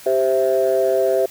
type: chord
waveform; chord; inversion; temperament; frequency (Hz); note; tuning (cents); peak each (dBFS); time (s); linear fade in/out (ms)
sine; C major; second; equal; 392 / 523.3 / 659.3; G4 / C5 / E5; 0 / 0 / 0; -18; 0.06-1.26; 5
effects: tanh soft clip ceiling -8 dBFS + white hiss -41 dBFS RMS until 1.3 s